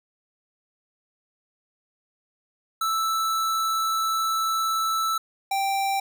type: tone pair in turn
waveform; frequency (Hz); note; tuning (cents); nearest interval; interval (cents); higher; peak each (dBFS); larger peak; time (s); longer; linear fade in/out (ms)
square; 1318.5 / 784; E6 / G5; 0 / 0; major sixth; 900; first; -23; neither; 2.81-5.18 / 5.51-6; first; 5
effects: none